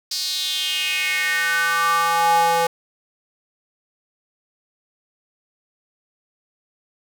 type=tone with high-pass filter sweep; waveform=square; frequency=167.7 Hz; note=E3; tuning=30 cents sharp; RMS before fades=-20 dBFS; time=0.11-2.67 s; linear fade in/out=5 ms; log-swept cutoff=4800 to 640 Hz; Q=4.6; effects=none